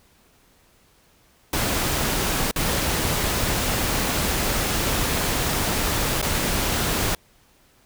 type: noise with dropouts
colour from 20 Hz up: pink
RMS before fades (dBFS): -23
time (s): 1.53-7.15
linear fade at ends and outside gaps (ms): 2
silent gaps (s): 2.512-2.56 / 6.216-6.226
effects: pink hiss -58 dBFS RMS until 7.85 s